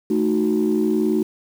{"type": "chord", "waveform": "sine", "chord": "D# diminished", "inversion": "second", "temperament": "equal", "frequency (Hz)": [220, 311.1, 370], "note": ["A3", "D#4", "F#4"], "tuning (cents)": [0, 0, 0], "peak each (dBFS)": -20, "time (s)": [0.1, 1.23], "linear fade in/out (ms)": 5, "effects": ["tanh soft clip ceiling -10 dBFS", "7-bit"]}